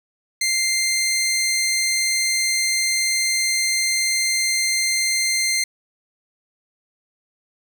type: tone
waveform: 15% pulse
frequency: 2093 Hz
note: C7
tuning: in tune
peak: -12 dBFS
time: 0.41-5.64 s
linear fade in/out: 5 ms
effects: none